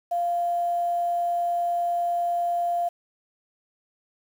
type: tone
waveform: sine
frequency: 695 Hz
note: F5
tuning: 9 cents flat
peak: -22 dBFS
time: 0.11-2.89 s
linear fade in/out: 10 ms
effects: 8-bit